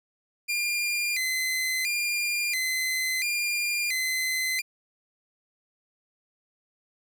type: tone with vibrato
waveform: sawtooth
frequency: 2217 Hz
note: C#7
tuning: in tune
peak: -22 dBFS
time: 0.48-4.62 s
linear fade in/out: 20 ms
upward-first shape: square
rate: 0.73 Hz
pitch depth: 140 cents each way
effects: none